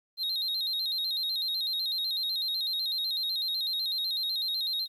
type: tone with vibrato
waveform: triangle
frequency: 3951 Hz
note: B7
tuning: in tune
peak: -27 dBFS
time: 0.17-4.88 s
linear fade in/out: 50 ms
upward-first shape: square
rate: 8 Hz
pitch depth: 82 cents each way
effects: 11-bit